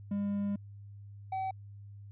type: tone pair in turn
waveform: triangle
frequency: 202 / 762.7 Hz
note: G#3 / G5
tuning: -48 / -48 cents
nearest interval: octave + major seventh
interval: 2300 cents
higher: second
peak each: -28 / -30 dBFS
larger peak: first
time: 0.11-0.56 / 1.32-1.51 s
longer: first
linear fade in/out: 5 ms
effects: added 101 Hz sine -46 dBFS peak until 2.11 s + resampled to 8000 Hz